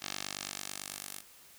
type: tone with band-pass filter sweep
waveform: 10% pulse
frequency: 49 Hz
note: G1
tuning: in tune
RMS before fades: -42 dBFS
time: 0-1.23 s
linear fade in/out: 50 ms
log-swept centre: 4700 to 12000 Hz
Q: 0.9
effects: white hiss -57 dBFS RMS until 1.58 s